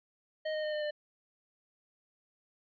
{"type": "tone with pitch steps", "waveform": "square", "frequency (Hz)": [622.3, 616.2, 610.2, 604.2, 598.3], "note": ["D#5", "D#5", "D#5", "D5", "D5"], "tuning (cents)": [0, -17, -34, 49, 32], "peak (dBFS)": -33, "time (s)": [0.45, 0.91], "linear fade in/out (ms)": 10, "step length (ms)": 92, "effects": ["resampled to 11025 Hz"]}